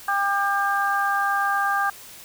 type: harmonic tone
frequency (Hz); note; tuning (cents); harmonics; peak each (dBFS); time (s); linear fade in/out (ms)
399.1; G4; +31; 2 / 3 / 4; -24 / -24 / -24; 0.08-1.9; 5
effects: white hiss -43 dBFS RMS until 2.24 s